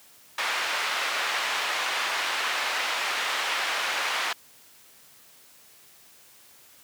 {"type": "band-pass noise", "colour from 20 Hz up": "white", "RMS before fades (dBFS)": -28, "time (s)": [0.38, 4.33], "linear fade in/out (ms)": 5, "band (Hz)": [790, 2600], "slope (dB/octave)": 12, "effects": ["white hiss -54 dBFS RMS until 6.83 s", "high-pass 80 Hz 12 dB/octave"]}